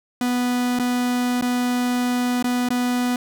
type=tone with dropouts; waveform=45% pulse; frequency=246.6 Hz; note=B3; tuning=2 cents flat; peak=-19 dBFS; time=0.21-3.16 s; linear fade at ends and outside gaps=2 ms; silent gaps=0.789-0.796 / 1.412-1.423 / 2.426-2.442 / 2.688-2.704 s; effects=none